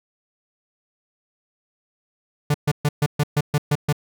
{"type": "tone bursts", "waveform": "45% pulse", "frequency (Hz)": 146.83, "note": "D3", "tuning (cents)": 0, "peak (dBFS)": -16, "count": 9, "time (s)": [2.5, 3.927], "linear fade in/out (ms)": 5, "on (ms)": 43, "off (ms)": 130, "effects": []}